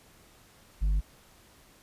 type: tone with tanh clipping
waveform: sine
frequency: 49.58 Hz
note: G1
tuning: 20 cents sharp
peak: -24 dBFS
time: 0.81-1.01 s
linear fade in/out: 20 ms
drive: 5 dB
effects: pink hiss -58 dBFS RMS until 1.82 s + resampled to 32000 Hz